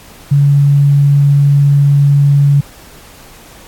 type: tone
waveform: sine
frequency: 142 Hz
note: C#3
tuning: 42 cents sharp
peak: -5 dBFS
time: 0.31-2.61 s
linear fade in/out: 10 ms
effects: pink hiss -38 dBFS RMS until 3.67 s + AAC 64 kbps